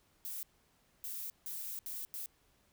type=noise bursts at uneven times; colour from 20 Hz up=violet; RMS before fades=-42 dBFS; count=5; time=0.25-0.43 / 1.04-1.3 / 1.46-1.79 / 1.86-2.05 / 2.14-2.26 s; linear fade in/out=0 ms; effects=pink hiss -71 dBFS RMS until 2.72 s